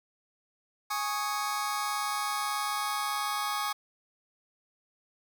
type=chord; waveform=sawtooth; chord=Ab suspended fourth; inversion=none; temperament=just; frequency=830.6 / 1107.5 / 1245.9 Hz; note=Ab5 / Db6 / Eb6; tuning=0 / -2 / +2 cents; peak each=-30 dBFS; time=0.9-3.73 s; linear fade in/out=10 ms; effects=none